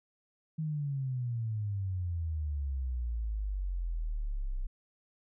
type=exponential sweep; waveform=sine; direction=down; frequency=160 to 30.87 Hz; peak=-31 dBFS; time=0.58-4.67 s; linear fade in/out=10 ms; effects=none